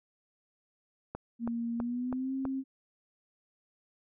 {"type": "click train", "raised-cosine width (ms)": 1, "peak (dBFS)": -23, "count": 5, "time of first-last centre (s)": [1.15, 2.453], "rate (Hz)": 3.07}
{"type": "tone with pitch glide", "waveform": "sine", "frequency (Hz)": [233.5, 266.7], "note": ["A#3", "C4"], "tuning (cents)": [3, 33], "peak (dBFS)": -31, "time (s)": [1.39, 2.64], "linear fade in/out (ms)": 50, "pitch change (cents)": 230, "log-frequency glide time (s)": [1.76, 2.33]}
{"effects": []}